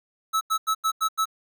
square tone bursts, 1301 Hz, E6, 23 cents flat, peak -21 dBFS, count 6, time 0.33-1.256 s, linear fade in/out 20 ms, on 81 ms, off 88 ms, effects none

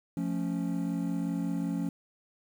triangle chord, F augmented, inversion none, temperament equal, 174.61 / 220 / 277.2 Hz, F3 / A3 / C#4, 0 / 0 / 0 cents, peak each -30 / -34 / -31 dBFS, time 0.17-1.89 s, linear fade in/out 2 ms, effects 9-bit

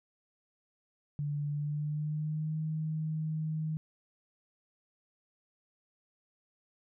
sine tone with pitch glide, 146.1 to 156.59 Hz, D3 to D#3, -9 to +11 cents, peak -31 dBFS, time 1.19-3.77 s, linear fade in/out 0 ms, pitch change +120 cents, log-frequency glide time 1.5-2.58 s, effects none

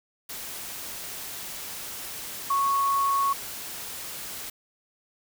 sine tone in noise, 1106 Hz, C#6, 4 cents flat, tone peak -21 dBFS, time 2.5-3.33 s, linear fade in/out 5 ms, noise white, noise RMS -37 dBFS, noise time 0.29-4.5 s, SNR +13 dB, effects none

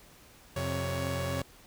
sawtooth tone cluster, 89.4 / 132.6 / 559 Hz, F2 / C3 / C#5, +41 / +23 / +14 cents, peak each -31 dBFS, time 0.56-1.42 s, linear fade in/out 5 ms, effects pink hiss -56 dBFS RMS until 1.66 s

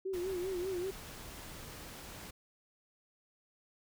sine tone with vibrato, 367.7 Hz, F#4, 11 cents flat, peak -34 dBFS, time 0.05-0.91 s, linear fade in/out 10 ms, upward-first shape sine, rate 5.1 Hz, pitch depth 90 cents each way
pink noise, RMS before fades -48 dBFS, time 0.13-2.31 s, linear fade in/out 10 ms
effects none

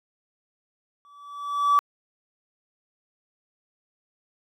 triangle tone with exponential growth, 1151 Hz, D6, 35 cents flat, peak -10 dBFS, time 1.05-1.79 s, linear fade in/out 0 ms, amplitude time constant 160 ms, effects tanh soft clip ceiling -12 dBFS

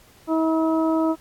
harmonic tone, 321.3 Hz, E4, 44 cents flat, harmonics 1 / 2 / 3 / 4, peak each -19 / -25 / -29 / -31 dBFS, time 0.27-1.16 s, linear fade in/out 50 ms, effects pink hiss -53 dBFS RMS until 1.2 s + AAC 64 kbps

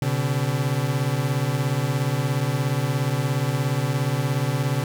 40% pulse beating tone pair, 126.2 / 143.2 Hz, B2 / D3, +38 / -43 cents, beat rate 17 Hz, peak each -23 dBFS, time 0.02-4.84 s, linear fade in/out 2 ms, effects none

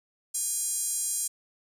5% pulse tone with high-pass filter, 813 Hz, G#5, 37 cents flat, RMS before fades -30 dBFS, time 0.34-1.28 s, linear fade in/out 10 ms, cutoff 8200 Hz, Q 2.2, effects none

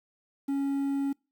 triangle tone with quantisation, 277.2 Hz, C#4, in tune, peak -24 dBFS, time 0.48-1.13 s, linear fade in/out 10 ms, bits 9, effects noise-tail reverb RT60 0.3 s tail -26 dB re dry

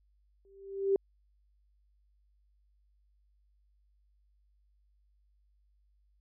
sine tone with exponential growth, 392 Hz, G4, in tune, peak -21 dBFS, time 0.45-0.96 s, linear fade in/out 1 ms, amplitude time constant 110 ms, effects added 50 Hz sine -66 dBFS peak until 6.2 s

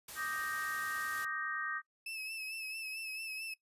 white noise, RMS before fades -47 dBFS, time 0.08-1.25 s, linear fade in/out 5 ms
sine chord, Eb major seventh, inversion third, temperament equal, 1174.7 / 1244.5 / 1568 / 1864.7 Hz, D6 / Eb6 / G6 / Bb6, 0 / 0 / 0 / 0 cents, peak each -45 / -42 / -40 / -40 dBFS, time 0.15-1.82 s, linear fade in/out 50 ms
35% pulse tone with vibrato, 2607 Hz, E7, 20 cents flat, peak -38 dBFS, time 2.06-3.54 s, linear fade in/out 5 ms, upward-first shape sine, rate 4.5 Hz, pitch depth 43 cents each way
effects noise-tail reverb RT60 0.1 s tail -20 dB re dry + resampled to 32000 Hz

